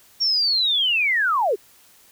sine linear sweep, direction down, 5588 to 350.3 Hz, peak -17 dBFS, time 0.2-1.56 s, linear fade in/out 20 ms, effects white hiss -53 dBFS RMS until 2.11 s

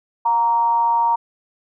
sine tone with frequency modulation, 932.3 Hz, A#5, in tune, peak -14 dBFS, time 0.25-1.16 s, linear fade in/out 10 ms, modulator 216 Hz, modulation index 0.34, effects none

